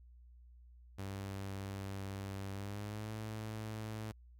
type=tone with pitch glide; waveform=sawtooth; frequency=98 to 108.74 Hz; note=G2 to A2; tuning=0 to -20 cents; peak=-37 dBFS; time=0.98-4.12 s; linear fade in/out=10 ms; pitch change=+180 cents; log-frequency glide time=2.51-3.12 s; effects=added 60 Hz sine -56 dBFS peak until 4.39 s